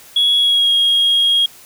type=tone with pitch glide; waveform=sine; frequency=3350 to 3272 Hz; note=G#7 to G#7; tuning=+14 to -26 cents; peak=-9 dBFS; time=0.16-1.46 s; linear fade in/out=5 ms; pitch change=-40 cents; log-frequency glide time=0.37-0.73 s; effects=tanh soft clip ceiling -8 dBFS + white hiss -42 dBFS RMS until 1.65 s